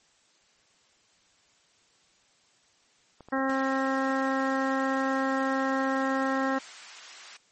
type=clicks; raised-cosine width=1 ms; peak=-33 dBFS; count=4; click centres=3.207 / 3.286 / 3.382 / 3.497 s
type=harmonic tone; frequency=267.2 Hz; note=C4; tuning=36 cents sharp; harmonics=1 / 2 / 3 / 4 / 5 / 6 / 7; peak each=-28 / -31 / -33 / -34 / -35 / -36 / -36 dBFS; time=3.32-6.59 s; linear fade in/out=10 ms
type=high-pass noise; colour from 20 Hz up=pink; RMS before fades=-47 dBFS; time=3.49-7.37 s; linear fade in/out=5 ms; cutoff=1300 Hz; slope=12 dB/octave
effects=white hiss -64 dBFS RMS until 7.51 s + MP3 32 kbps